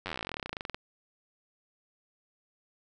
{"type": "slowing click train", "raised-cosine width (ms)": 0.3, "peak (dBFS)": -19, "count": 29, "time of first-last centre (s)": [0.06, 0.745], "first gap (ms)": 10, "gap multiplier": 1.06, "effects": []}